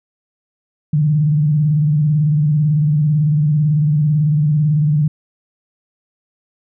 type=tone with vibrato; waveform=sine; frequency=150.3 Hz; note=D3; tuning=40 cents sharp; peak=-11 dBFS; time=0.93-5.08 s; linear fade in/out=5 ms; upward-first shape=square; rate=18 Hz; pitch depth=68 cents each way; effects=none